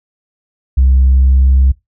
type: tone with pitch glide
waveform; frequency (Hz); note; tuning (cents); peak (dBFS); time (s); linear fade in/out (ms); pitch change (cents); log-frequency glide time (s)
sine; 65.41 to 66.17; C2 to C2; 0 to +20; -4; 0.77-1.72; 10; +20; 1-1.49
effects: noise-tail reverb RT60 0.2 s tail -23 dB re dry + tanh soft clip ceiling -3 dBFS